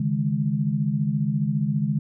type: chord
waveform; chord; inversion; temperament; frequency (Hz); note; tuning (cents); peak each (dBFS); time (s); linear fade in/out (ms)
sine; C# suspended second; none; equal with one note detuned; 140.85 / 155.56 / 207.7; C#3 / D#3 / G#3; +28 / 0 / 0; -25; 0-1.99; 5
effects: none